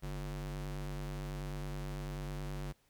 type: ring-modulated tone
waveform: square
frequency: 96.6 Hz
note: G2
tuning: 25 cents flat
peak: -36 dBFS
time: 0.02-2.73 s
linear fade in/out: 20 ms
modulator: 50.6 Hz
effects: pink hiss -72 dBFS RMS until 2.89 s